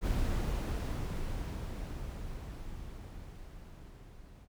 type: noise with level ramp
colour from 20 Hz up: brown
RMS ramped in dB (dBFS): -30 to -53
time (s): 0.01-4.48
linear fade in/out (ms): 50
effects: none